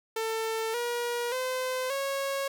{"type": "tone with pitch steps", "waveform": "sawtooth", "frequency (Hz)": [446.5, 478.5, 512.9, 549.7], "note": ["A4", "A#4", "C5", "C#5"], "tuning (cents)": [25, 45, -35, -15], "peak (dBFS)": -25, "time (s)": [0.16, 2.48], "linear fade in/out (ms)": 5, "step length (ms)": 580, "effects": []}